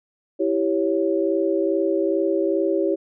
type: chord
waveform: sine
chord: C# diminished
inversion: first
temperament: equal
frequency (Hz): 329.6 / 392 / 554.4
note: E4 / G4 / C#5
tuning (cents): 0 / 0 / 0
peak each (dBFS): -22 / -22 / -24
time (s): 0.39-2.96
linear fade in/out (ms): 20
effects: none